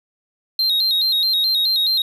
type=tone with vibrato; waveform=triangle; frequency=3961 Hz; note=B7; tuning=4 cents sharp; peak=-14 dBFS; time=0.59-2.02 s; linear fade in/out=2 ms; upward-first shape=square; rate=4.7 Hz; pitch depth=82 cents each way; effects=none